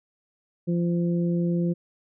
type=harmonic tone; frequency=172.4 Hz; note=F3; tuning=22 cents flat; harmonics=1 / 2 / 3; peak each=-22 / -29 / -35 dBFS; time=0.67-1.74 s; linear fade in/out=20 ms; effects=none